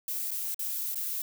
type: noise with dropouts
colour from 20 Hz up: violet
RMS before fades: -33 dBFS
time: 0.08-1.22 s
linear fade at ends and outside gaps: 2 ms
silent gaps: 0.308-0.314 / 0.545-0.592 / 0.946-0.956 s
effects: none